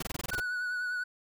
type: noise bursts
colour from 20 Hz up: pink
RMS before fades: -35 dBFS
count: 9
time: 0-0.401 s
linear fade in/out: 5 ms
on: 25 ms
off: 22 ms
type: tone with vibrato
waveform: triangle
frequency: 1474 Hz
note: F#6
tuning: 7 cents flat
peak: -29 dBFS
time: 0.31-1.04 s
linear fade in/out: 10 ms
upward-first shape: sine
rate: 10 Hz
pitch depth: 27 cents each way
effects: none